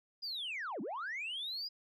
sine linear two-way sweep, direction down then up, 4978 to 181.6 to 4978 Hz, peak -36 dBFS, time 0.22-1.69 s, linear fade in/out 20 ms, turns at 0.81 s, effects tanh soft clip ceiling -35 dBFS

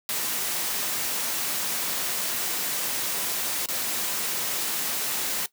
white noise with dropouts, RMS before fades -28 dBFS, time 0.09-5.46 s, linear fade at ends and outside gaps 1 ms, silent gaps 3.659-3.686 s, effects noise-tail reverb RT60 0.1 s tail -17 dB re dry + high-pass 150 Hz 12 dB/octave

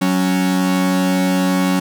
45% pulse tone pair together, 185 / 277.2 Hz, F#3 / C#4, 0 / 0 cents, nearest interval perfect fifth, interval 700 cents, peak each -16 / -18 dBFS, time 0.01-1.8 s, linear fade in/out 10 ms, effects none

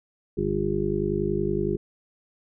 harmonic tone, 50.7 Hz, G#1, 41 cents flat, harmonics 1 / 2 / 3 / 4 / 6 / 7 / 8, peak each -34 / -37 / -31 / -31 / -36 / -27 / -28 dBFS, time 0.37-1.77 s, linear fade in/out 10 ms, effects none

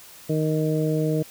harmonic tone, 155.56 Hz, D#3, in tune, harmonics 1 / 2 / 3 / 4, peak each -23 / -26 / -26 / -31 dBFS, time 0.29-1.23 s, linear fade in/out 10 ms, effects white hiss -46 dBFS RMS until 1.3 s

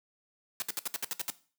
white noise bursts, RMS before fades -33 dBFS, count 9, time 0.6-1.301 s, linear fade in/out 0 ms, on 21 ms, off 64 ms, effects noise-tail reverb RT60 0.4 s tail -17 dB re dry + high-pass 150 Hz 12 dB/octave

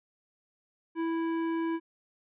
sine tone with hard clipping, 329.4 Hz, E4, 1 cent flat, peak -30 dBFS, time 0.95-1.8 s, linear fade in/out 50 ms, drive 12 dB, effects resampled to 8000 Hz

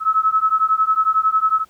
sine beating tone pair, 1290 / 1301 Hz, E6 / E6, -38 / -23 cents, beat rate 11 Hz, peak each -17 dBFS, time 0-1.65 s, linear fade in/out 50 ms, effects pink hiss -56 dBFS RMS until 1.69 s + high-pass 60 Hz 12 dB/octave

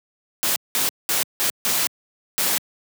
white noise bursts at uneven times, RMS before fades -21 dBFS, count 6, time 0.43-0.56 / 0.75-0.89 / 1.09-1.23 / 1.4-1.5 / 1.65-1.87 / 2.38-2.58 s, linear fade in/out 0 ms, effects high-pass 150 Hz 12 dB/octave

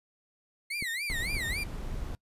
35% pulse tone with vibrato, 2091 Hz, C7, 2 cents flat, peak -30 dBFS, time 0.7-1.64 s, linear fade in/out 10 ms, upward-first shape sine, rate 3.6 Hz, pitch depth 240 cents each way
clicks, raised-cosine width 3 ms, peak -26 dBFS, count 2, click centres 0.825 / 1.367 s
brown noise, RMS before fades -36 dBFS, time 1.1-2.15 s, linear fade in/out 0 ms
effects noise-tail reverb RT60 0.1 s tail -23 dB re dry + resampled to 32000 Hz

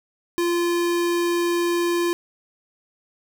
square tone, 345.6 Hz, F4, 18 cents flat, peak -20 dBFS, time 0.38-2.13 s, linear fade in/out 0 ms, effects none

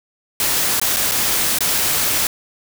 white noise with dropouts, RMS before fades -18 dBFS, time 0.4-2.27 s, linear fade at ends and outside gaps 1 ms, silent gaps 0.798-0.815 / 0.963-0.968 / 1.113-1.118 / 1.586-1.606 s, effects none

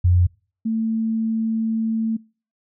sine tone pair in turn, 89 / 223.4 Hz, F2 / A3, +33 / +27 cents, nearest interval octave + major third, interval 1594 cents, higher second, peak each -12 / -19 dBFS, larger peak first, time 0.04-0.27 / 0.65-2.17 s, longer second, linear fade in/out 10 ms, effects noise-tail reverb RT60 0.4 s tail -26 dB re dry

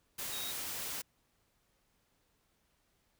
sine tone in noise, 3772 Hz, A#7, 20 cents sharp, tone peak -42 dBFS, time 0.32-0.52 s, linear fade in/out 10 ms, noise white, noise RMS -40 dBFS, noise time 0.18-1.02 s, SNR -5 dB, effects pink hiss -75 dBFS RMS until 3.19 s

